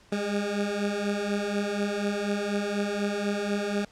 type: beating tone pair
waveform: 20% pulse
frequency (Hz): 201 / 205.1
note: G3 / G#3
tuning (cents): +44 / -21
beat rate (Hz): 4.1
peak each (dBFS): -27 / -23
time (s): 0.12-3.85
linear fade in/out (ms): 5
effects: pink hiss -57 dBFS RMS until 3.91 s + low-pass 7000 Hz 12 dB/octave